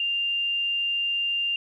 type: tone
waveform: sine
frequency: 2794 Hz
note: F7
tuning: in tune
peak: -23 dBFS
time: 0-1.56 s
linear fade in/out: 2 ms
effects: 10-bit